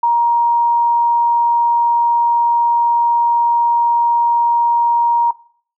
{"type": "tone", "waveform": "sine", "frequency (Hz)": 942, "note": "A#5", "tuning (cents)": 18, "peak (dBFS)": -10, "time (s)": [0.03, 5.31], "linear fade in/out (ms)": 5, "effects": ["noise-tail reverb RT60 0.5 s tail -19 dB re dry"]}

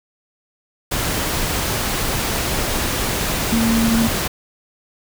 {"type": "tone in noise", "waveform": "sine", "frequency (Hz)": 228, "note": "A#3", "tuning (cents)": -38, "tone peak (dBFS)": -15, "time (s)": [3.52, 4.08], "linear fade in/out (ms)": 10, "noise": "pink", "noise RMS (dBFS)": -21, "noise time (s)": [0.91, 4.28], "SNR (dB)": 3, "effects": []}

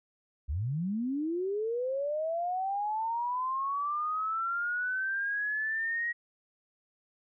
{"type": "linear sweep", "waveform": "sine", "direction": "up", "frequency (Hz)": [61.74, 1902], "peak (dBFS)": -29, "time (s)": [0.48, 6.13], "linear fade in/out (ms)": 20, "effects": []}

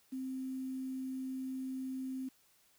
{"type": "tone with quantisation", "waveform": "sine", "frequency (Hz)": 261.6, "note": "C4", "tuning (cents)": 0, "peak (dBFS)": -37, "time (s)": [0.12, 2.29], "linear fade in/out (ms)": 10, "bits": 10, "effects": ["white hiss -69 dBFS RMS until 2.78 s"]}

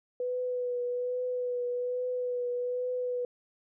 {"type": "tone with vibrato", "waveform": "sine", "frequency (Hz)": 494.6, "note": "B4", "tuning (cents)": 3, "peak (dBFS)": -29, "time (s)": [0.2, 3.25], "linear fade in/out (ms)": 2, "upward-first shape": "triangle", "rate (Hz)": 1.2, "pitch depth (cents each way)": 25, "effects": []}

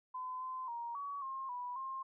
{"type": "tone with pitch steps", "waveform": "sine", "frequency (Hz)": [1018, 1030, 940, 1130, 1067, 983, 1063], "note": ["C6", "C6", "A#5", "C#6", "C6", "B5", "C6"], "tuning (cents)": [-48, -28, 14, 33, 34, -8, 27], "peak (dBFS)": -39, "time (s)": [0.14, 2.03], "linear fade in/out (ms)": 10, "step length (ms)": 270, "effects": []}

